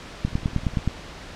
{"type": "two click trains", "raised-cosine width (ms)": 5, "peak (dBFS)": [-24, -9], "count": [11, 7], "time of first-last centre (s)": [[0.28, 0.788], [0.25, 0.876]], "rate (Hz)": [19.7, 9.58], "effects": ["pink hiss -39 dBFS RMS until 1.35 s", "low-pass 5000 Hz 12 dB/octave"]}